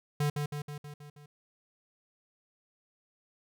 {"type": "tone with echo", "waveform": "square", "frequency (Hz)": 146.83, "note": "D3", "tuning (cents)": 0, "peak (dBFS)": -27, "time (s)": [0.2, 0.3], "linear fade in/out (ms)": 5, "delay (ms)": 160, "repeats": 6, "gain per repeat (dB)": -4, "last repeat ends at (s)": 1.26, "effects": []}